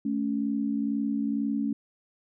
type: tone pair together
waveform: sine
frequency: 217.8 / 279.9 Hz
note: A3 / C#4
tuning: -17 / +17 cents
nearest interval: major third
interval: 434 cents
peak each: -28 dBFS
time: 0.05-1.73 s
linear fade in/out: 5 ms
effects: none